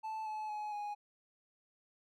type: tone with pitch steps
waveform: triangle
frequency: 876 / 860 / 844.2 / 828.7 Hz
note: A5 / A5 / G#5 / G#5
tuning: -8 / -40 / +28 / -4 cents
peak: -36 dBFS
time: 0.03-0.95 s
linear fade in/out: 20 ms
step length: 230 ms
effects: none